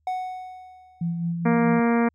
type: tone with exponential decay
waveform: triangle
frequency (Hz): 740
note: F#5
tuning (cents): 0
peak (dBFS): -21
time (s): 0.07-1.32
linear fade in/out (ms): 2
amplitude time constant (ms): 270
type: tone with tremolo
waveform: sine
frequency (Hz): 169.6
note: E3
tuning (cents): +50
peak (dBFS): -22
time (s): 1.01-1.8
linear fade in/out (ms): 5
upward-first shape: sine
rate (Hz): 4.7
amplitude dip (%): 40
type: harmonic tone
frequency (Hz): 234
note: A#3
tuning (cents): +7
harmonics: 1 / 2 / 3 / 4 / 5 / 6 / 7 / 8 / 9 / 10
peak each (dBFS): -19 / -25 / -29 / -31 / -33 / -35 / -36 / -37 / -38 / -39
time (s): 1.45-2.09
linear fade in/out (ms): 10
effects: added 77 Hz sine -66 dBFS peak until 2.14 s